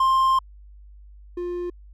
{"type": "tone pair in turn", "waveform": "triangle", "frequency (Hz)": [1055, 352.8], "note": ["C6", "F4"], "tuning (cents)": [14, 18], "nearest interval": "octave + perfect fifth", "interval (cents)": 1896, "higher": "first", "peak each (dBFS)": [-14, -24], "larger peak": "first", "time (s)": [[0, 0.39], [1.37, 1.7]], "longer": "first", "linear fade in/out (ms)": 5, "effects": ["added 50 Hz sine -43 dBFS peak until 1.93 s"]}